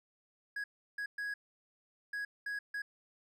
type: tone bursts at uneven times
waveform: triangle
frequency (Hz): 1661.2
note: G#6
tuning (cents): 0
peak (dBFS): -34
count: 6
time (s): 0.56-0.64 / 0.98-1.06 / 1.18-1.34 / 2.13-2.25 / 2.46-2.59 / 2.74-2.82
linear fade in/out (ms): 5
effects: none